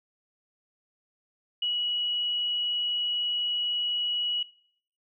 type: tone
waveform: sine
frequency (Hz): 2922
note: F#7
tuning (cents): -22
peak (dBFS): -25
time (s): 1.62-4.43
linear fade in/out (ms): 5
effects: noise-tail reverb RT60 0.6 s tail -21 dB re dry